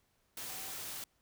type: tone in noise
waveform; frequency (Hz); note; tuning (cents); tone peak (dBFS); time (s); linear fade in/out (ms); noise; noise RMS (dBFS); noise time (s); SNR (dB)
sine; 764; G5; -45; -54; 0.49-0.72; 2; white; -43; 0.37-1.04; -14
effects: pink hiss -75 dBFS RMS until 1.21 s